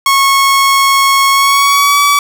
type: tone with pitch glide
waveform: sawtooth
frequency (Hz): 1097 to 1143.6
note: C#6 to D6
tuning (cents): -18 to -46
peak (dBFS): -3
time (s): 0.06-2.19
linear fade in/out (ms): 2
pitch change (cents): +72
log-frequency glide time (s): 1.31-2
effects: none